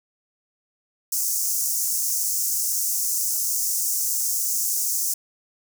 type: high-pass noise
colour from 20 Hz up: pink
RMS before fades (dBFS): -24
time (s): 1.12-5.14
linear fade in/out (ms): 5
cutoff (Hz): 5700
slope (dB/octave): 48
effects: none